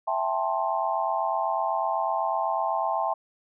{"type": "chord", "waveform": "sine", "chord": "A minor seventh", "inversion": "second", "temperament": "just", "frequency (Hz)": [660, 792, 880, 1056], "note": ["E5", "G5", "A5", "C6"], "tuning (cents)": [2, 18, 0, 16], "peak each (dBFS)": [-29, -29, -29, -30], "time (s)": [0.07, 3.14], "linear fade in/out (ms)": 10, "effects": []}